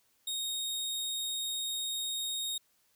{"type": "tone", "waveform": "sawtooth", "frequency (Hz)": 3728, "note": "A#7", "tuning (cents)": -1, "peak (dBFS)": -30, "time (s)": [0.27, 2.58], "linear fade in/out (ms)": 5, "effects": ["white hiss -71 dBFS RMS until 2.95 s"]}